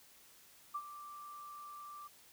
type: tone with ADSR envelope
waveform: sine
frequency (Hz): 1174.7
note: D6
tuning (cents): 0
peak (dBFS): -35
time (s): 0.74-2.08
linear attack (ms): 13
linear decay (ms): 58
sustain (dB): -12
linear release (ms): 13
effects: white hiss -62 dBFS RMS until 2.32 s